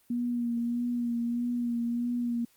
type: tone with vibrato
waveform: sine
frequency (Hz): 238.6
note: A#3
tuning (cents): +41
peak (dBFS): -27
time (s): 0.1-2.45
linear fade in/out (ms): 5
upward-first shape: sine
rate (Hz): 1.6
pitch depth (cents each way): 27
effects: white hiss -65 dBFS RMS until 2.56 s + Opus 32 kbps